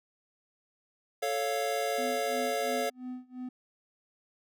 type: chord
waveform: square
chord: A augmented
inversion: none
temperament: equal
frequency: 440 / 554.4 / 698.5 Hz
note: A4 / C#5 / E#5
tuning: 0 / 0 / 0 cents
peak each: -35 / -34 / -33 dBFS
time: 1.22-2.9 s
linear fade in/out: 10 ms
type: tone with tremolo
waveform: triangle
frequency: 252.2 Hz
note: B3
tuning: 36 cents sharp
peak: -33 dBFS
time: 1.98-3.49 s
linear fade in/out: 5 ms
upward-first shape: sine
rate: 2.9 Hz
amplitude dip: 95%
effects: none